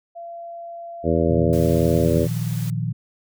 sine tone with pitch glide, 682 to 671.4 Hz, F5 to E5, -41 to +32 cents, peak -32 dBFS, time 0.15-2.06 s, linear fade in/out 20 ms, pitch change -27 cents, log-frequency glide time 1.25-1.48 s
harmonic tone, 82.41 Hz, E2, in tune, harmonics 1 / 2 / 3 / 4 / 5 / 6 / 7, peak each -24 / -24 / -24 / -24 / -24 / -24 / -24 dBFS, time 1.03-2.28 s, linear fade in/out 50 ms
sine chord, Bb suspended fourth, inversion none, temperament just, 116.54 / 155.39 / 174.81 Hz, Bb2 / Eb3 / F3, 0 / -2 / +2 cents, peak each -24 / -26 / -29 dBFS, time 1.29-2.93 s, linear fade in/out 10 ms
white noise, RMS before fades -39 dBFS, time 1.53-2.7 s, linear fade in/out 0 ms
effects none

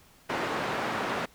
white band-pass noise, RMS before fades -31 dBFS, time 0.29-1.26 s, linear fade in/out 10 ms, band 150 to 1400 Hz, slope 12 dB/octave, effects pink hiss -58 dBFS RMS until 1.34 s

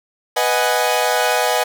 sawtooth chord, G# minor seventh, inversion first, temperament equal, 493.9 / 622.3 / 740 / 830.6 Hz, B4 / D#5 / F#5 / G#5, 0 / 0 / 0 / 0 cents, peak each -17 dBFS, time 0.36-1.64 s, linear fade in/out 10 ms, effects none

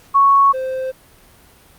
sine / triangle tone pair in turn, 1108.7 / 521.4 Hz, C#6 / C5, 0 / -6 cents, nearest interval octave + minor second, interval 1306 cents, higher first, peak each -8 / -18 dBFS, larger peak first, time 0.14-0.53 / 0.53-0.92 s, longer neither, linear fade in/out 20 ms, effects pink hiss -48 dBFS RMS until 1.78 s + Opus 48 kbps

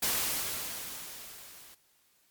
white noise with level ramp, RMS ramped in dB -28 to -53 dBFS, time 0.02-1.75 s, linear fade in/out 10 ms, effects white hiss -68 dBFS RMS until 2.3 s + MP3 96 kbps

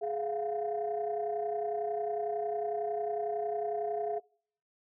sine tone cluster, 419.4 / 686 / 717 Hz, G#4 / F5 / F5, +17 / -31 / +45 cents, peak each -33 / -34 / -39 dBFS, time 0.01-4.2 s, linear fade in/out 20 ms, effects noise-tail reverb RT60 0.6 s tail -26 dB re dry + tanh soft clip ceiling -23 dBFS

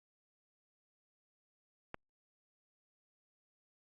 click, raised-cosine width 0.5 ms, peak -26 dBFS, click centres 1.944 s, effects Opus 48 kbps

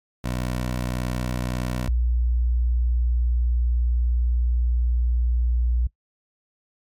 15% pulse / sine tone pair in turn, 61.74 / 59.88 Hz, B1 / A#1, 0 / +47 cents, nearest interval minor second, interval 53 cents, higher first, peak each -18 dBFS, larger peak neither, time 0.24-1.88 / 1.88-5.87 s, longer second, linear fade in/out 5 ms, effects noise-tail reverb RT60 0.1 s tail -20 dB re dry + MP3 96 kbps

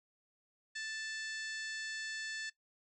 harmonic tone, 880 Hz, A5, in tune, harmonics 2 / 3 / 4 / 5 / 6 / 7 / 8 / 9, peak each -41 / -51 / -50 / -49 / -53 / -56 / -54 / -56 dBFS, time 0.75-2.5 s, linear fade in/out 10 ms, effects noise-tail reverb RT60 0.1 s tail -17 dB re dry

